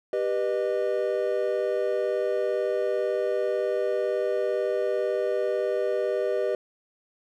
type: chord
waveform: triangle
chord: G augmented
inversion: none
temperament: just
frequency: 392 / 490 / 612.5 Hz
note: G4 / B4 / D#5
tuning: 0 / -14 / -27 cents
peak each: -26 dBFS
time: 0.13-6.55 s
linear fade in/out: 2 ms
effects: none